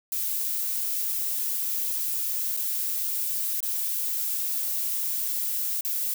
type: noise with dropouts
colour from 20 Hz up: violet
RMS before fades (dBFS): -28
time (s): 0.12-6.14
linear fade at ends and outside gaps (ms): 2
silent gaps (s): 2.567-2.572 / 3.605-3.628 / 5.809-5.849
effects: none